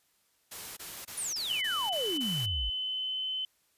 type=noise bursts; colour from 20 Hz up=white; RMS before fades=-42 dBFS; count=7; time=0.51-2.462 s; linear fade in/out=10 ms; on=260 ms; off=22 ms
type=exponential sweep; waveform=sine; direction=down; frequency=10120 to 46.25 Hz; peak=-32 dBFS; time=1.17-2.7 s; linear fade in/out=10 ms
type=tone with pitch glide; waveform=sine; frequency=3000 to 3049 Hz; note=F#7 to G7; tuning=+23 to -49 cents; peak=-31 dBFS; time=1.5-3.45 s; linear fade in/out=2 ms; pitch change=+28 cents; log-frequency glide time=1.73-3.27 s
effects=white hiss -71 dBFS RMS until 3.77 s + resampled to 32000 Hz